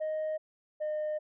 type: tone pair in turn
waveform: sine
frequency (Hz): 622.3 / 610.2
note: D#5 / D#5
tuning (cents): 0 / -34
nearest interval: unison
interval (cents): 34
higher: first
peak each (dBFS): -28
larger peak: neither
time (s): 0-0.38 / 0.8-1.19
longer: second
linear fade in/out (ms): 20
effects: tanh soft clip ceiling -29 dBFS